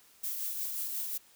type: noise with tremolo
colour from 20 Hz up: violet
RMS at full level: -34 dBFS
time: 0.23-1.18 s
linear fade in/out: 10 ms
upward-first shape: triangle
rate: 5.6 Hz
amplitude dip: 40%
effects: white hiss -61 dBFS RMS until 1.35 s